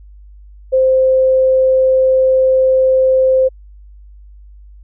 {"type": "tone", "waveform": "sine", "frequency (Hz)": 522, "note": "C5", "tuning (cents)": -4, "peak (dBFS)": -8, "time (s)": [0.72, 3.49], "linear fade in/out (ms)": 20, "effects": ["added 50 Hz sine -36 dBFS peak until 4.83 s"]}